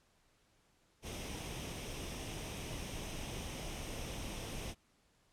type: noise with comb filter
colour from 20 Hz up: pink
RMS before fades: -43 dBFS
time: 1.02-4.75 s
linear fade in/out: 50 ms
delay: 0.34 ms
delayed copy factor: +0.5
effects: pink hiss -72 dBFS RMS until 5.32 s + low-pass 10000 Hz 12 dB/octave